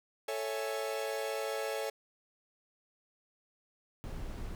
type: chord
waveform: 45% pulse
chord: A major seventh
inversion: none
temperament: equal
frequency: 440 / 554.4 / 659.3 / 830.6 Hz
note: A4 / C#5 / E5 / G#5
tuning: 0 / 0 / 0 / 0 cents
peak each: -38 / -38 / -42 / -43 dBFS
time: 0.28-1.9 s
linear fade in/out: 5 ms
type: noise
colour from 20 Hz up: brown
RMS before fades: -40 dBFS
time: 4.04-4.55 s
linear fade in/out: 0 ms
effects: none